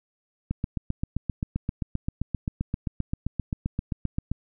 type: click train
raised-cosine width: 5 ms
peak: -14 dBFS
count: 30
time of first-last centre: 0.51-4.316 s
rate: 7.62 Hz
effects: none